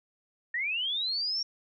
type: linear sweep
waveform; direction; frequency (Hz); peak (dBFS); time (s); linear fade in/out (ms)
sine; up; 1812 to 5588; -28; 0.54-1.43; 5
effects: none